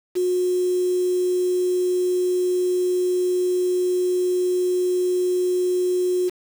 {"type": "tone with quantisation", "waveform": "sine", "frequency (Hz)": 362.6, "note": "F#4", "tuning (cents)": -35, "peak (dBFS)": -18, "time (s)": [0.15, 6.3], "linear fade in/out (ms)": 20, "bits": 6, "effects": []}